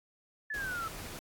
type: exponential sweep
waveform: sine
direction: down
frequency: 1760 to 1294 Hz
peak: -34 dBFS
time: 0.5-0.88 s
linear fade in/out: 5 ms
type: noise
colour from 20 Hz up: pink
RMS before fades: -44 dBFS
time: 0.54-1.19 s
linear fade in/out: 0 ms
effects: AAC 64 kbps